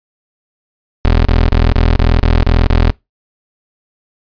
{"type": "tone bursts", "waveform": "25% pulse", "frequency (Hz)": 41.2, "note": "E1", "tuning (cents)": 0, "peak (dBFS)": -4, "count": 8, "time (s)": [1.05, 2.902], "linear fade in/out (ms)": 0, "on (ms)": 200, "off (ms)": 36, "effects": ["noise-tail reverb RT60 0.2 s tail -23 dB re dry", "resampled to 11025 Hz"]}